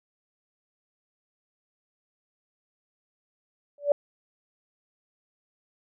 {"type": "tone with exponential growth", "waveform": "sine", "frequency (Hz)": 577, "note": "D5", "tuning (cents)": -31, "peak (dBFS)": -13, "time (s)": [3.78, 3.92], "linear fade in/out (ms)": 2, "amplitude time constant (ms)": 29, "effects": []}